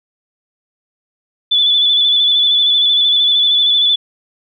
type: tone with vibrato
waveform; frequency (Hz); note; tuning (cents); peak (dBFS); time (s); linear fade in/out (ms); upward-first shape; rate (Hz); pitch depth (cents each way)
sine; 3470; A7; -25; -9; 1.51-3.96; 10; square; 13; 25
effects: none